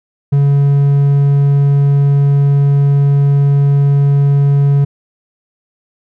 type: tone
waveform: triangle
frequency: 141.1 Hz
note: C#3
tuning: 31 cents sharp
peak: -5 dBFS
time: 0.32-4.85 s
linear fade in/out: 10 ms
effects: none